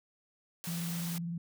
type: high-pass noise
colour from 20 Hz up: white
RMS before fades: -42 dBFS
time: 0.64-1.18 s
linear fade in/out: 0 ms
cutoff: 170 Hz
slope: 12 dB/octave
type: tone with vibrato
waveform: sine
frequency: 170 Hz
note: F3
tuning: 46 cents flat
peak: -34 dBFS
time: 0.67-1.38 s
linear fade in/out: 5 ms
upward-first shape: square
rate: 20 Hz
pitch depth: 38 cents each way
effects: none